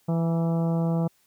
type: harmonic tone with a mistuned harmonic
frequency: 166.1 Hz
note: E3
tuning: 13 cents sharp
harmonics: 1 / 2 / 3 / 4 / 5 / 6 / 7 / 8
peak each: -22 / -34 / -33 / -35 / -39 / -45 / -45 / -50 dBFS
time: 0.08-1.08 s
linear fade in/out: 10 ms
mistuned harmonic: 6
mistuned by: -45 cents
effects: white hiss -65 dBFS RMS until 1.26 s